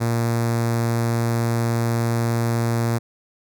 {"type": "tone with notch filter", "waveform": "sawtooth", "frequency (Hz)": 116.54, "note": "A#2", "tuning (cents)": 0, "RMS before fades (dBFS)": -21, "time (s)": [0, 2.99], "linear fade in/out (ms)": 20, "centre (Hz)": 3000, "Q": 1.3, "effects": []}